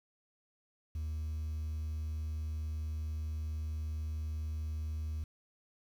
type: tone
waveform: sine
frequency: 77.78 Hz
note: D#2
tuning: in tune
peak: -32 dBFS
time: 0.95-5.24 s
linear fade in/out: 5 ms
effects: tanh soft clip ceiling -34 dBFS + 10-bit